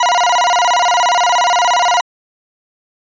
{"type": "tone with vibrato", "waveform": "40% pulse", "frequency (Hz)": 830.6, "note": "G#5", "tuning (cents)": 0, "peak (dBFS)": -9, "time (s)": [0, 2.01], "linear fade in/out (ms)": 5, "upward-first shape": "square", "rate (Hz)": 17, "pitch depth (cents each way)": 280, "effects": ["resampled to 16000 Hz"]}